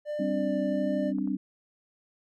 triangle tone with vibrato, 594 Hz, D5, 20 cents sharp, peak -28 dBFS, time 0.05-1.13 s, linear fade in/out 50 ms, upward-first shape sine, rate 1.4 Hz, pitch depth 9 cents each way
sine chord, G suspended fourth, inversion none, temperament equal, 196 / 261.6 / 293.7 Hz, G3 / C4 / D4, 0 / 0 / 0 cents, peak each -31 dBFS, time 0.19-1.37 s, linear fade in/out 10 ms
clicks, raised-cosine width 1 ms, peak -34 / -36 dBFS, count 2, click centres 1.185 / 1.275 s
effects none

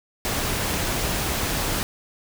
pink noise, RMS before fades -25 dBFS, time 0.25-1.83 s, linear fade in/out 0 ms, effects none

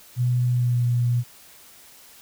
sine tone with pitch glide, 123.47 to 121.07 Hz, B2 to B2, 0 to -34 cents, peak -18 dBFS, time 0.16-1.24 s, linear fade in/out 50 ms, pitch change -34 cents, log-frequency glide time 0.51-0.83 s, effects white hiss -49 dBFS RMS until 2.21 s

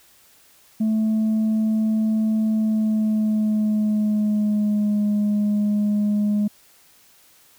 sine tone with pitch glide, 218.4 to 207.8 Hz, A3 to G#3, -13 to +1 cents, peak -15 dBFS, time 0.8-6.48 s, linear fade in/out 10 ms, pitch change -86 cents, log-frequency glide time 2.49-5.03 s, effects tanh soft clip ceiling -16 dBFS + white hiss -54 dBFS RMS until 7.58 s

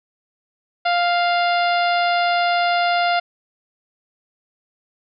harmonic tone, 699 Hz, F5, 1 cent sharp, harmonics 1 / 2 / 3 / 4 / 5 / 6 / 7, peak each -17 / -23 / -27 / -29 / -31 / -33 / -34 dBFS, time 0.85-3.2 s, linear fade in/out 10 ms, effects none

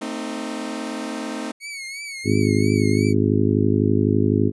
sawtooth chord, A diminished, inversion none, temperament equal with one note detuned, 224.2 / 261.6 / 311.1 Hz, A3 / C4 / Eb4, +33 / 0 / 0 cents, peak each -27 dBFS, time 0.01-1.52 s, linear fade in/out 10 ms
sawtooth tone with vibrato, 2217 Hz, C#7, in tune, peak -27 dBFS, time 1.6-3.14 s, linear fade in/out 50 ms, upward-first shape triangle, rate 2.9 Hz, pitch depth 90 cents each way
harmonic tone, 51.91 Hz, G#1, in tune, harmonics 2 / 3 / 4 / 5 / 6 / 7 / 8, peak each -21 / -27 / -23 / -21 / -25 / -24 / -25 dBFS, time 2.24-4.52 s, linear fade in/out 50 ms
effects resampled to 24000 Hz

